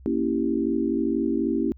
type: chord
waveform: sine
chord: A# diminished seventh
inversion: none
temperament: equal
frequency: 233.1 / 277.2 / 329.6 / 392 Hz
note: A#3 / C#4 / E4 / G4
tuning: 0 / 0 / 0 / 0 cents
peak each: -27 / -26 / -26 / -29 dBFS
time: 0.06-1.72 s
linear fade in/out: 0 ms
effects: added 65 Hz sine -44 dBFS peak until 1.77 s